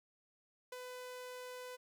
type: tone with ADSR envelope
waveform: sawtooth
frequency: 501 Hz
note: B4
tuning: 25 cents sharp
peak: -39 dBFS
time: 0.72-1.77 s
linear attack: 5 ms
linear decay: 25 ms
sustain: -3 dB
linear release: 22 ms
effects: none